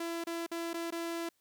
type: tone with dropouts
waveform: sawtooth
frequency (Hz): 335.7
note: E4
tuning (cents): +32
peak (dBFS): -31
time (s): 0-1.29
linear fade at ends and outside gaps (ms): 5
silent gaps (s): 0.24-0.269 / 0.465-0.514 / 0.733-0.741 / 0.906-0.922
effects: white hiss -75 dBFS RMS until 1.4 s